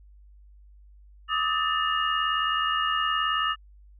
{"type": "tone cluster", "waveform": "sine", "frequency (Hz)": [1194, 1273, 1775, 2851], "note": ["D6", "D#6", "A6", "F7"], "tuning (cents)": [28, 39, 15, 35], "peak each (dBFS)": [-31, -26, -30, -29], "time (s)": [1.28, 3.56], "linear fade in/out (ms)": 50, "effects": ["added 50 Hz sine -49 dBFS peak until 3.99 s"]}